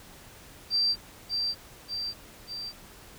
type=tone with echo; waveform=sine; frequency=4695 Hz; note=D8; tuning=1 cent flat; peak=-22 dBFS; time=0.7-0.96 s; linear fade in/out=50 ms; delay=590 ms; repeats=3; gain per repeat=-4 dB; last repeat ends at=2.73 s; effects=pink hiss -50 dBFS RMS until 3.18 s